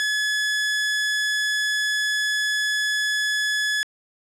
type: tone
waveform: sawtooth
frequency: 1705 Hz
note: G#6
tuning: 45 cents sharp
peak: -17 dBFS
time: 0-3.83 s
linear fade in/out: 0 ms
effects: low-pass 8000 Hz 12 dB/octave